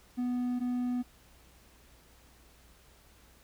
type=tone pair in turn; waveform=triangle; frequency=246.9 / 246.9 Hz; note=B3 / B3; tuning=0 / 0 cents; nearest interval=unison; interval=0 cents; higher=neither; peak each=-27 dBFS; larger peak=neither; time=0.17-0.6 / 0.6-1.03 s; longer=neither; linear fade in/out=20 ms; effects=added 60 Hz sine -62 dBFS peak until 3.43 s + pink hiss -61 dBFS RMS until 3.43 s